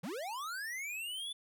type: linear sweep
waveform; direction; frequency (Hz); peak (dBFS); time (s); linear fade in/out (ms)
square; up; 141.7 to 3515; -39; 0.03-1.33; 10
effects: none